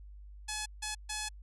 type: tone bursts at uneven times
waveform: 5% pulse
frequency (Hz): 852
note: G#5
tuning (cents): +44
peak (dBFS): -23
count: 3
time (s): 0.48-0.66 / 0.82-0.95 / 1.09-1.29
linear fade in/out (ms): 10
effects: added 50 Hz sine -47 dBFS peak until 1.42 s + resampled to 24000 Hz